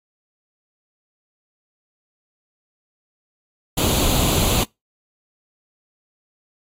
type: noise with comb filter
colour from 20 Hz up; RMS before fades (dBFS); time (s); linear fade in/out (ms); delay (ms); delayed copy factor
pink; -18; 3.77-4.64; 10; 0.28; +0.65
effects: noise-tail reverb RT60 0.2 s tail -25 dB re dry + AAC 48 kbps